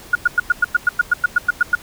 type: tone bursts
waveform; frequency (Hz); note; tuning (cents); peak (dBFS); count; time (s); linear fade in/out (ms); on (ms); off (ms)
sine; 1437; F6; +49; -9; 14; 0.13-1.752; 5; 23; 100
effects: pink hiss -40 dBFS RMS until 1.82 s